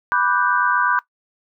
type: chord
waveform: sine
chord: G major seventh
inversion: first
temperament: equal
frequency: 987.8 / 1174.7 / 1480 / 1568 Hz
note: B5 / D6 / F#6 / G6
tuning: 0 / 0 / 0 / 0 cents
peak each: -21 dBFS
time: 0.12-0.99 s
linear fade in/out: 0 ms
effects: noise-tail reverb RT60 0.1 s tail -18 dB re dry